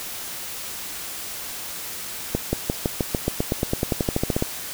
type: accelerating click train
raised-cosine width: 2 ms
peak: -7 dBFS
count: 20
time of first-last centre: 2.35-4.424 s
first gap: 180 ms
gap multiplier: 0.94
effects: white hiss -33 dBFS RMS until 4.73 s

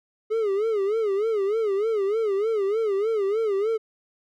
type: tone with vibrato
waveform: triangle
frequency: 419.7 Hz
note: G#4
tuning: 18 cents sharp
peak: -19 dBFS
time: 0.3-3.78 s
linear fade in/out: 20 ms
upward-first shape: sine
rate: 3.3 Hz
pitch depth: 140 cents each way
effects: none

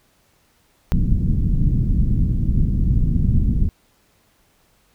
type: low-pass noise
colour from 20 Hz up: pink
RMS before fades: -17 dBFS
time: 0.92-3.69 s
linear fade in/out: 0 ms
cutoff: 210 Hz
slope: 24 dB/octave
effects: pink hiss -60 dBFS RMS until 4.94 s

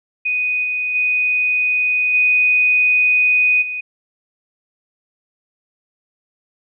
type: tone with level steps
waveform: sine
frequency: 2489 Hz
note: D#7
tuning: in tune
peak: -16 / -18 / -14 / -11 / -22 dBFS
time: 0.25-3.81 s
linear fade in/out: 10 ms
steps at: 0.63 / 0.94 / 2.13 / 3.61 s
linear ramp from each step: 20 ms
effects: none

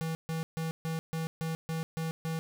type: tone bursts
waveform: square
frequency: 162 Hz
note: E3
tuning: 30 cents flat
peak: -32 dBFS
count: 9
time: 0.01-2.39 s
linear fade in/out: 0 ms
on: 140 ms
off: 140 ms
effects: none

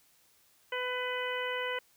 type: harmonic tone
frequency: 500 Hz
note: B4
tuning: 21 cents sharp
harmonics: 1 / 2 / 3 / 4 / 5 / 6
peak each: -36 / -39 / -39 / -38 / -44 / -41 dBFS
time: 0.72-1.79 s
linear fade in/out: 5 ms
effects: white hiss -66 dBFS RMS until 1.96 s

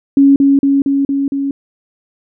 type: tone with echo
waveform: sine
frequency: 277.2 Hz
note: C#4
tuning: in tune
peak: -4 dBFS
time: 0.17-0.36 s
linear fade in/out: 2 ms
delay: 230 ms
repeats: 5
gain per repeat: -2 dB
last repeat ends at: 1.51 s
effects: none

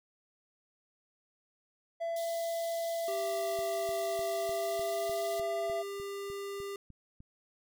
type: tone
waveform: triangle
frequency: 670 Hz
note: E5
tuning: 28 cents sharp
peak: -30 dBFS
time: 2-5.83 s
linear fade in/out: 20 ms
type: high-pass noise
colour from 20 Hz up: pink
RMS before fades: -47 dBFS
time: 2.16-5.4 s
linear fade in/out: 5 ms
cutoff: 3100 Hz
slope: 96 dB/octave
type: tone with pitch glide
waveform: square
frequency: 392 to 398.9 Hz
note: G4 to G4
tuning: 0 to +30 cents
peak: -38 dBFS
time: 3.08-6.76 s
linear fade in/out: 2 ms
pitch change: +30 cents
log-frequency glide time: 4.25-5.15 s
type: click train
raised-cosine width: 5 ms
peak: -39 dBFS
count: 13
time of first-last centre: 3.59-7.204 s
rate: 3.32 Hz
effects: none

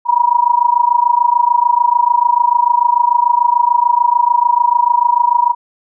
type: tone with amplitude modulation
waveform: sine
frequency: 961 Hz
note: B5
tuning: 48 cents flat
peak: -5 dBFS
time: 0.05-5.55 s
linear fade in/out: 50 ms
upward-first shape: sine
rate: 26.8 Hz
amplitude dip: 90%
effects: none

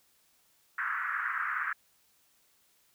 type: band-pass noise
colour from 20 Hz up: white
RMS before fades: -33 dBFS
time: 0.78-1.73 s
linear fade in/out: 5 ms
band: 1200 to 1800 Hz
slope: 48 dB/octave
effects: white hiss -68 dBFS RMS until 2.94 s

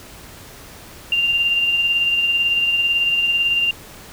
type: tone with tremolo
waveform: sine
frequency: 2787 Hz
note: F7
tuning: 4 cents flat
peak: -13 dBFS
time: 1.12-3.71 s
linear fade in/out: 2 ms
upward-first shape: triangle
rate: 18 Hz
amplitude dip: 45%
effects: pink hiss -40 dBFS RMS until 4.12 s

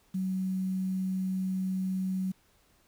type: tone with quantisation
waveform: sine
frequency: 187.9 Hz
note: F#3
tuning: 27 cents sharp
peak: -28 dBFS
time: 0.14-2.32 s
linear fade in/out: 10 ms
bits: 9
effects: pink hiss -66 dBFS RMS until 2.87 s

